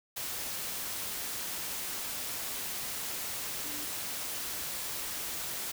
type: tone in noise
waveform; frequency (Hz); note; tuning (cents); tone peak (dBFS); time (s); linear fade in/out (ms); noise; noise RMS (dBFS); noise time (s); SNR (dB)
sine; 295.1; D4; +8; -47; 3.64-3.85; 10; white; -37; 0.16-5.72; -13
effects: none